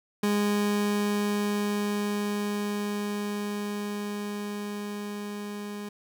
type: tone with level ramp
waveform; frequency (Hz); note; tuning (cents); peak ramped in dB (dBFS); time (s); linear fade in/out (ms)
30% pulse; 206.1; G#3; -13; -20 to -32; 0.23-5.89; 5
effects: none